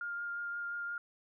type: tone with vibrato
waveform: sine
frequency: 1407 Hz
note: F6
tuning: 12 cents sharp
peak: -36 dBFS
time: 0.01-0.98 s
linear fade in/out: 2 ms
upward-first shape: triangle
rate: 5.7 Hz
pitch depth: 13 cents each way
effects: none